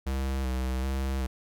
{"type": "tone with vibrato", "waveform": "square", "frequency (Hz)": 65.41, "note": "C2", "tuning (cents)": 0, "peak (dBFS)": -28, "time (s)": [0.06, 1.27], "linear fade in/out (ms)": 10, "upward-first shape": "square", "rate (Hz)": 1.3, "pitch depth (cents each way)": 32, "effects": []}